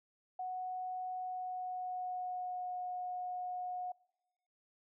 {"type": "tone with pitch glide", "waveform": "sine", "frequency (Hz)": [738, 726.2], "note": ["F#5", "F#5"], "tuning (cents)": [-5, -33], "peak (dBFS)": -37, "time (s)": [0.39, 3.92], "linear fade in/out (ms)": 5, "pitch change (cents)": -28, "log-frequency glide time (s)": [1.15, 2.77], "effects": ["noise-tail reverb RT60 1.0 s tail -24 dB re dry"]}